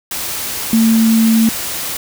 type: tone in noise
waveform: sine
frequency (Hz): 224.9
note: A3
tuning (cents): +38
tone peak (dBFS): -8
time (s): 0.73-1.49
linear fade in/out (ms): 2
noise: white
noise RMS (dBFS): -22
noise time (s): 0.11-1.97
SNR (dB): +11
effects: none